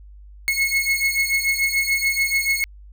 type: beating tone pair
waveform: 40% pulse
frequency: 2177 / 2183.9 Hz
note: C#7 / C#7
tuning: -32 / -26 cents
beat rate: 6.9 Hz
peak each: -20 / -21 dBFS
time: 0.48-2.64 s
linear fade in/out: 0 ms
effects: added 50 Hz sine -40 dBFS peak until 2.92 s